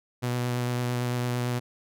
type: tone with vibrato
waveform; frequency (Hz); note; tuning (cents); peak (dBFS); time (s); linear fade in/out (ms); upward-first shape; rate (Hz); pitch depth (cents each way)
sawtooth; 122.7; B2; -11; -22; 0.22-1.6; 20; sine; 8.9; 14
effects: none